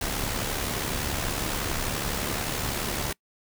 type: noise with amplitude modulation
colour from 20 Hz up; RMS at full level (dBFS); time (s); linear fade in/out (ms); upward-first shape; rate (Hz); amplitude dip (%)
pink; -27; 0.01-3.13; 5; sine; 71.7; 50
effects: noise-tail reverb RT60 0.1 s tail -24 dB re dry